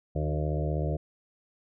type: harmonic tone with a mistuned harmonic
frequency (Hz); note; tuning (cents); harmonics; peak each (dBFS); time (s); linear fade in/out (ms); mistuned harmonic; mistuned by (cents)
76; D#2; -40; 1 / 2 / 4 / 5 / 6 / 7 / 8 / 9; -30 / -30 / -39 / -39 / -40 / -38 / -39 / -41; 0.15-0.97; 10; 5; -15
effects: none